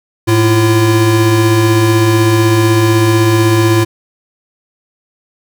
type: tone pair together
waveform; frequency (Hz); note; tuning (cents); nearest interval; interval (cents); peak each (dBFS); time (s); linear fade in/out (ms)
square; 108.22 / 340.6; A2 / F4; -28 / -43; octave + minor sixth; 1985; -11; 0.27-3.85; 20
effects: none